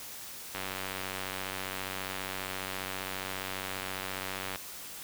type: click train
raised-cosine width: 0.3 ms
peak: -19 dBFS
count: 381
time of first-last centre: 0.55-4.558 s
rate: 94.8 Hz
effects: white hiss -44 dBFS RMS until 5.03 s